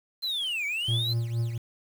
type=linear two-way sweep; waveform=triangle; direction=down then up; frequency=4165 to 2229 to 4165 Hz; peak=-26 dBFS; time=0.22-1.14 s; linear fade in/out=20 ms; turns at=0.66 s
type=tone with tremolo; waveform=triangle; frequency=116.54 Hz; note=A#2; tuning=in tune; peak=-21 dBFS; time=0.88-1.58 s; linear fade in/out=5 ms; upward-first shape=triangle; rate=4.3 Hz; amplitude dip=65%
effects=8-bit